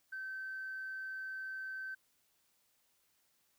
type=tone; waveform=sine; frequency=1543 Hz; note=G6; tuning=28 cents flat; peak=-39 dBFS; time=0.12-1.95 s; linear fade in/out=10 ms; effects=tanh soft clip ceiling -36 dBFS + white hiss -75 dBFS RMS until 3.58 s